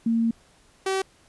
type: tone pair in turn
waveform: sine / sawtooth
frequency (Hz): 228.9 / 383.5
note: A#3 / G4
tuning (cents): -31 / -38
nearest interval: major sixth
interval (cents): 893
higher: second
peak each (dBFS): -19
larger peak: neither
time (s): 0.06-0.31 / 0.86-1.02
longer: first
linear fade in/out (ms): 5
effects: pink hiss -58 dBFS RMS until 1.28 s + resampled to 24000 Hz